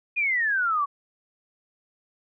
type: exponential sweep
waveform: sine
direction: down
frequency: 2489 to 1108.7 Hz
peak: -21 dBFS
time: 0.16-0.86 s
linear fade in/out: 20 ms
effects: none